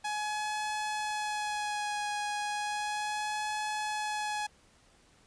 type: tone with vibrato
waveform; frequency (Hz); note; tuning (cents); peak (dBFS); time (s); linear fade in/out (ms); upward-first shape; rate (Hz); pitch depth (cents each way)
sawtooth; 840; G#5; +19; -28; 0.04-4.47; 10; sine; 0.34; 20
effects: pink hiss -63 dBFS RMS until 5.26 s + resampled to 22050 Hz